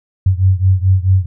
sine beating tone pair, 92.5 / 97.1 Hz, F#2 / G2, 0 / -16 cents, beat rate 4.6 Hz, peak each -11 / -13 dBFS, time 0.26-1.26 s, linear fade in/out 5 ms, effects none

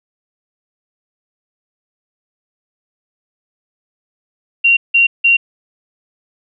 sine tone bursts, 2757 Hz, F7, 23 cents flat, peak -7 dBFS, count 3, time 4.64-5.37 s, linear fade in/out 10 ms, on 130 ms, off 170 ms, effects none

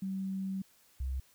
sine tone pair in turn, 191.8 / 65.43 Hz, G3 / C2, -37 / +1 cents, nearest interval octave + perfect fifth, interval 1862 cents, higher first, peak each -33 / -32 dBFS, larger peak second, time 0.02-0.62 / 1-1.2 s, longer first, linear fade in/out 5 ms, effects white hiss -65 dBFS RMS until 1.34 s

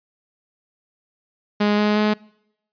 sawtooth tone with pitch steps, 207.7 / 209.7 / 211.8 Hz, G#3 / G#3 / G#3, 0 / +17 / +34 cents, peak -12 dBFS, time 1.6-2.14 s, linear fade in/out 10 ms, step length 180 ms, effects noise-tail reverb RT60 0.8 s tail -25 dB re dry + resampled to 11025 Hz

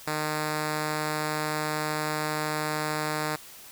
5% pulse tone, 153 Hz, D#3, 29 cents flat, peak -16 dBFS, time 0.07-3.36 s, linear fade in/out 5 ms, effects white hiss -47 dBFS RMS until 3.71 s

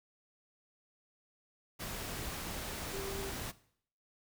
sine tone in noise, 392 Hz, G4, in tune, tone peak -41 dBFS, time 2.92-3.31 s, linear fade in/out 20 ms, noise pink, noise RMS -41 dBFS, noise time 1.79-3.52 s, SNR -3 dB, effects noise-tail reverb RT60 0.6 s tail -18 dB re dry

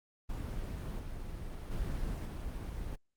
brown noise with level steps, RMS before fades -38 / -41 / -36 / -39 dBFS, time 0.29-2.96 s, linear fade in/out 10 ms, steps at 0.99 / 1.71 / 2.25 s, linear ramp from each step 5 ms, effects Opus 24 kbps

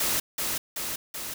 white noise with echo, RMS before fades -26 dBFS, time 0-0.2 s, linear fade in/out 5 ms, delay 380 ms, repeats 3, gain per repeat -3 dB, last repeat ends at 1.34 s, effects none

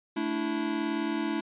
square chord, A suspended fourth, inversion none, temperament equal with one note detuned, 220 / 291.3 / 329.6 Hz, A3 / D4 / E4, 0 / -14 / 0 cents, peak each -35 / -33 / -32 dBFS, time 0.16-1.41 s, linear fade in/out 10 ms, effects resampled to 8000 Hz

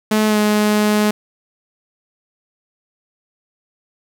sawtooth tone with pitch glide, 215 to 210.6 Hz, A3 to G#3, -40 to +24 cents, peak -9 dBFS, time 0.11-1.11 s, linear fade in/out 5 ms, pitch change -36 cents, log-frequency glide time 0.27-0.38 s, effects 8-bit

